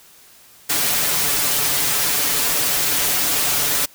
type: noise with comb filter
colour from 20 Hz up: white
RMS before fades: -19 dBFS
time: 0.69-3.86 s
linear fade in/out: 10 ms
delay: 6.9 ms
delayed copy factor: +0.75
effects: white hiss -48 dBFS RMS until 3.94 s